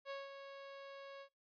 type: tone with ADSR envelope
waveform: sawtooth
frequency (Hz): 552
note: C#5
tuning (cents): -7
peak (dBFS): -38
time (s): 0.05-1.29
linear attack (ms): 53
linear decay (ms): 180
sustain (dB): -8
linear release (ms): 79
effects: noise-tail reverb RT60 0.2 s tail -24 dB re dry + resampled to 11025 Hz